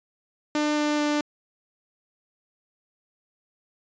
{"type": "tone with pitch steps", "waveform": "sawtooth", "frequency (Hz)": [299.6, 297.9, 296.2], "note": ["D4", "D4", "D4"], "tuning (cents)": [35, 25, 15], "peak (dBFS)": -18, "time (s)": [0.55, 1.21], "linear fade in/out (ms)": 2, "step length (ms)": 220, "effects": ["resampled to 16000 Hz"]}